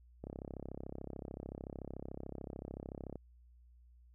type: click train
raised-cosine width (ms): 2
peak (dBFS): -30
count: 99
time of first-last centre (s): 0.24-3.157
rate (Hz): 33.6
effects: added 60 Hz sine -59 dBFS peak until 4.14 s